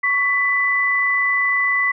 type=tone pair together; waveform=sine; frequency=1118 / 1992 Hz; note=C#6 / B6; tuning=+14 / +14 cents; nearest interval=minor seventh; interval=1000 cents; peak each=-23 / -16 dBFS; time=0.03-1.92 s; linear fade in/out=10 ms; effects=none